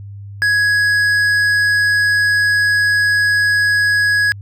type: tone with tanh clipping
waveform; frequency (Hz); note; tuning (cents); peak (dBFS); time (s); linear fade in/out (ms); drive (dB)
sine; 1668; G#6; +7; -13; 0.42-4.32; 0; 10
effects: added 100 Hz sine -29 dBFS peak until 4.41 s